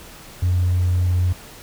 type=tone; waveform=triangle; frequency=89.6 Hz; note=F2; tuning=45 cents sharp; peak=-12 dBFS; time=0.42-1.33 s; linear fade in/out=10 ms; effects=tanh soft clip ceiling -12 dBFS + pink hiss -41 dBFS RMS until 1.62 s